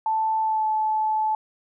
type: tone with pitch glide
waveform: sine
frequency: 880 to 866.9 Hz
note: A5 to A5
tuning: 0 to -26 cents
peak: -20 dBFS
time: 0.06-1.35 s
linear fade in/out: 2 ms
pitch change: -26 cents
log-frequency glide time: 0.41-0.66 s
effects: none